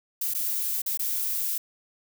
violet noise with dropouts, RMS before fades -28 dBFS, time 0.21-1.58 s, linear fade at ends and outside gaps 5 ms, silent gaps 0.338-0.347 / 0.819-0.861 / 0.974-0.993 s, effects none

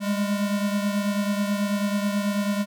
square beating tone pair, 201.9 / 211.1 Hz, G#3 / G#3, -49 / +29 cents, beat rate 9.2 Hz, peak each -24 / -30 dBFS, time 0-2.66 s, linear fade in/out 50 ms, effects none

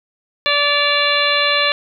harmonic tone with a mistuned harmonic, 580 Hz, D5, 22 cents flat, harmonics 1 / 2 / 3 / 4 / 5 / 6 / 7, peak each -21 / -21 / -21 / -21 / -21 / -21 / -21 dBFS, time 0.46-1.72 s, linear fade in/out 0 ms, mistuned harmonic 5, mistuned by -66 cents, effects none

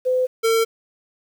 sine / square tone pair in turn, 509 / 452.4 Hz, C5 / A4, -48 / +48 cents, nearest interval major second, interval 204 cents, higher first, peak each -16 dBFS, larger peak neither, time 0.05-0.27 / 0.43-0.65 s, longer neither, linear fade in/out 20 ms, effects 8-bit

